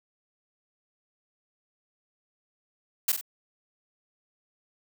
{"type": "noise with echo", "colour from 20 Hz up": "blue", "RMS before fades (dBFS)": -23, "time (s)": [3.08, 3.12], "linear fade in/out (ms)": 5, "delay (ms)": 46, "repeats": 2, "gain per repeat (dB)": -7, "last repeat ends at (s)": 3.212, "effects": []}